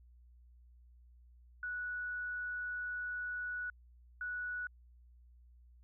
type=tone bursts at uneven times; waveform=sine; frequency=1472 Hz; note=F#6; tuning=9 cents flat; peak=-37 dBFS; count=2; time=1.63-3.7 / 4.21-4.67 s; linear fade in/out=2 ms; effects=added 60 Hz sine -58 dBFS peak until 5.83 s